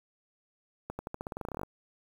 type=accelerating click train; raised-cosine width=1 ms; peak=-22 dBFS; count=17; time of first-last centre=0.9-1.633 s; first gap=90 ms; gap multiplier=0.9; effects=8-bit

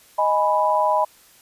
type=chord; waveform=sine; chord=G# minor; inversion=second; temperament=equal; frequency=622.3 / 830.6 / 987.8 Hz; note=D#5 / G#5 / B5; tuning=0 / 0 / 0 cents; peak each=-21 / -22 / -19 dBFS; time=0.18-1.05 s; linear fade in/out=10 ms; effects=white hiss -52 dBFS RMS until 1.41 s + resampled to 32000 Hz

